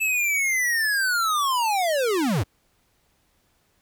square linear sweep, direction down, 2637 to 75.3 Hz, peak -21 dBFS, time 0-2.44 s, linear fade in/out 20 ms, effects pink hiss -66 dBFS RMS until 3.81 s

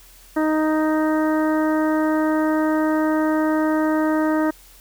harmonic tone, 311.1 Hz, D#4, in tune, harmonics 1 / 2 / 3 / 4 / 5 / 6, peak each -18 / -24 / -28 / -30 / -32 / -34 dBFS, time 0.36-4.51 s, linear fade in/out 10 ms, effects added 41 Hz sine -49 dBFS peak until 4.8 s + white hiss -49 dBFS RMS until 4.8 s

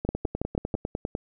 two click trains, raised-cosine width 2 ms, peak -13 / -15 dBFS, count 5 / 12, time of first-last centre 0.09-0.741 / 0.05-1.151 s, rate 6.14 / 9.99 Hz, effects none

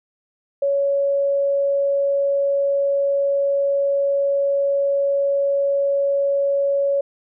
sine tone, 559 Hz, C#5, 14 cents sharp, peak -16 dBFS, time 0.62-7.01 s, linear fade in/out 5 ms, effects none

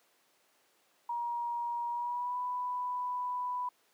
sine tone with pitch glide, 949 to 991 Hz, A#5 to B5, +31 to +6 cents, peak -32 dBFS, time 1.09-3.69 s, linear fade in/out 5 ms, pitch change +75 cents, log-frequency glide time 1.89-2.38 s, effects pink hiss -69 dBFS RMS until 3.93 s + high-pass 400 Hz 12 dB/octave

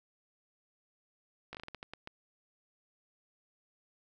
slowing click train, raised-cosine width 0.3 ms, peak -27 dBFS, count 10, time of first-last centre 1.53-2.074 s, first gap 17 ms, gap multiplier 1.3, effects none

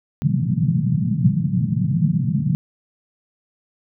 pink band-pass noise, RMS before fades -19 dBFS, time 0.22-2.55 s, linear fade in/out 0 ms, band 120 to 200 Hz, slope 48 dB/octave, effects none

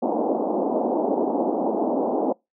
pink band-pass noise, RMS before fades -23 dBFS, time 0.02-2.33 s, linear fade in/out 10 ms, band 230 to 860 Hz, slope 48 dB/octave, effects noise-tail reverb RT60 0.2 s tail -26 dB re dry

